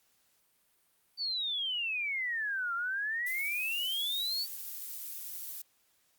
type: exponential two-way sweep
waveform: sine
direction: down then up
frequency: 4616 to 1362 to 4616 Hz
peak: -31 dBFS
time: 1.17-4.47 s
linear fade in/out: 50 ms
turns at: 2.74 s
type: noise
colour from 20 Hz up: violet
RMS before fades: -41 dBFS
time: 3.26-5.62 s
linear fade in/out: 5 ms
effects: white hiss -71 dBFS RMS until 6.18 s + Opus 48 kbps